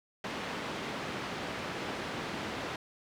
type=band-pass noise; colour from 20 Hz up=pink; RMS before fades=-38 dBFS; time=0.24-2.76 s; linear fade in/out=2 ms; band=160 to 3400 Hz; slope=12 dB/octave; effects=none